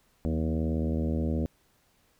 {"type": "harmonic tone with a mistuned harmonic", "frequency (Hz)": 79, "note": "D#2", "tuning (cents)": 27, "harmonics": [1, 2, 3, 4, 5, 6, 7, 8, 9], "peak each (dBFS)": [-29, -33, -31, -36, -41, -40, -40, -48, -52], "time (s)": [0.25, 1.46], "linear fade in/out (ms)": 0, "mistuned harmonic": 2, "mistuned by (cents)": 61, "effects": ["pink hiss -67 dBFS RMS until 2.19 s"]}